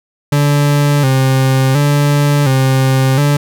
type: tone with vibrato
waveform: 40% pulse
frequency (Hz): 138.59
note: C#3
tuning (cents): 0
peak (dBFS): -8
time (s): 0.32-3.37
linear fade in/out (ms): 5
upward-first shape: square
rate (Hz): 0.7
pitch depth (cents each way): 77
effects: none